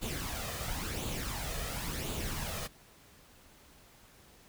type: noise with flanger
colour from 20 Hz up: pink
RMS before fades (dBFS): -37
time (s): 0.01-2.68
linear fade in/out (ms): 20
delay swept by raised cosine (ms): 0.27 to 1.67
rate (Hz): 0.95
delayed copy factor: +0.55
effects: pink hiss -59 dBFS RMS until 4.48 s